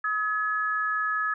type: tone pair together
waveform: sine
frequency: 1275.2 / 1700 Hz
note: D#6 / G#6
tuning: +42 / +40 cents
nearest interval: perfect fourth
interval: 498 cents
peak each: -27 dBFS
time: 0.04-1.34 s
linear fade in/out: 5 ms
effects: none